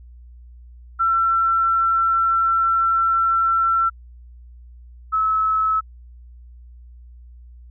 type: tone pair in turn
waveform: sine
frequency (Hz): 1347 / 1297.4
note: E6 / E6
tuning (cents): +37 / -28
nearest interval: minor second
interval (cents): 65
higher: first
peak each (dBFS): -15 / -16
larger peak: first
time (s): 0.99-3.9 / 5.12-5.81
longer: first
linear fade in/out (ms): 20
effects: added 60 Hz sine -40 dBFS peak until 7.7 s